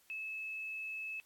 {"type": "tone", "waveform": "sine", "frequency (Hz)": 2600, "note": "E7", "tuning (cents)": -24, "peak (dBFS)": -39, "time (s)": [0.1, 1.2], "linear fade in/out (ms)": 0, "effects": ["white hiss -68 dBFS RMS until 1.25 s", "AAC 64 kbps"]}